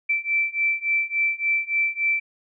sine beating tone pair, 2331 / 2334.5 Hz, D7 / D7, -14 / -11 cents, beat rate 3.5 Hz, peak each -24 / -23 dBFS, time 0.09-2.2 s, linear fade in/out 10 ms, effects none

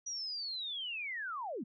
sine linear sweep, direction down, 5850 to 178.1 Hz, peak -37 dBFS, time 0.06-1.64 s, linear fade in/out 10 ms, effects none

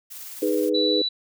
blue noise with tremolo, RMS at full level -37 dBFS, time 0.1-0.7 s, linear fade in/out 20 ms, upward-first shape square, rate 19 Hz, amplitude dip 25%
sine chord, G# minor, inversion second, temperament equal, 311.1 / 415.3 / 493.9 Hz, D#4 / G#4 / B4, 0 / 0 / 0 cents, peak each -24 dBFS, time 0.42-1.02 s, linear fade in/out 5 ms
sine tone, 3951 Hz, B7, in tune, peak -22 dBFS, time 0.74-1.09 s, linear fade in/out 10 ms
effects none

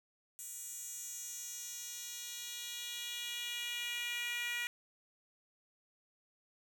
10% pulse tone with high-pass filter sweep, 479.8 Hz, A#4, 50 cents sharp, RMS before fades -42 dBFS, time 0.39-4.67 s, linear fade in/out 0 ms, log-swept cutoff 8300 to 2100 Hz, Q 2.2, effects none

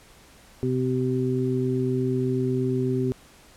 harmonic tone, 128.1 Hz, C3, 36 cents flat, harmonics 1 / 2 / 3, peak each -26 / -26 / -26 dBFS, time 0.63-3.12 s, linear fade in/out 0 ms, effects pink hiss -52 dBFS RMS until 3.56 s + low-pass 12000 Hz 12 dB/octave

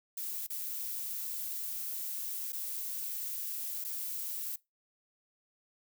violet noise with dropouts, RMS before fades -38 dBFS, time 0.17-4.56 s, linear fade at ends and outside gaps 5 ms, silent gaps 0.467-0.501 / 2.522-2.529 / 3.842-3.846 s, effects noise-tail reverb RT60 0.2 s tail -21 dB re dry

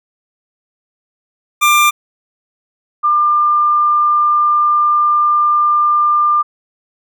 25% pulse / sine tone pair in turn, 1190 / 1196.7 Hz, D6 / D6, +22 / +32 cents, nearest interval unison, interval 10 cents, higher second, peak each -4 / -9 dBFS, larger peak first, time 1.61-1.91 / 3.03-6.43 s, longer second, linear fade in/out 20 ms, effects none

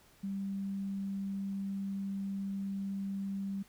sine tone, 196.3 Hz, G3, 3 cents sharp, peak -34 dBFS, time 0.23-3.63 s, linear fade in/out 10 ms, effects pink hiss -63 dBFS RMS until 3.68 s

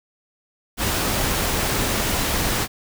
pink noise, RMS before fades -22 dBFS, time 0.77-2.68 s, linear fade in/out 50 ms, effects none

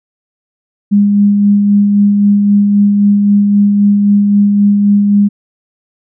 sine tone with tremolo, 203.5 Hz, G#3, 35 cents flat, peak -4 dBFS, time 0.91-5.29 s, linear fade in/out 20 ms, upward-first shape sine, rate 3.8 Hz, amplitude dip 30%, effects none

